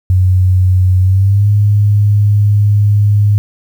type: tone with pitch glide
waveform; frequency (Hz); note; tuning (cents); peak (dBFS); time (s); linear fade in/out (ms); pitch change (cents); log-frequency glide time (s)
sine; 92.5 to 103.23; F#2 to G#2; 0 to -10; -6; 0.1-3.38; 0; +190; 1-1.48
effects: 7-bit